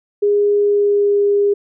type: tone with pitch glide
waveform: sine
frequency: 410.2 to 406 Hz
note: G#4 to G#4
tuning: -21 to -39 cents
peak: -11 dBFS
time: 0.22-1.54 s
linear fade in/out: 10 ms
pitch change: -18 cents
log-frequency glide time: 0.57-1.22 s
effects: none